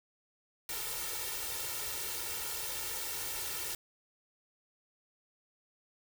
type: noise with comb filter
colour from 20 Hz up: white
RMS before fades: -38 dBFS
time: 0.69-3.75 s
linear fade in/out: 2 ms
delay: 2.2 ms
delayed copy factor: +0.95
effects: none